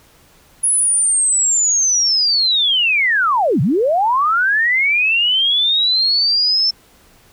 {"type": "linear two-way sweep", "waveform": "sine", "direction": "down then up", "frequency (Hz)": [10460, 113.8, 5360], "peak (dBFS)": -12, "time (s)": [0.63, 6.71], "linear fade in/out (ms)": 10, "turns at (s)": 3.61, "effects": ["pink hiss -50 dBFS RMS until 7.32 s"]}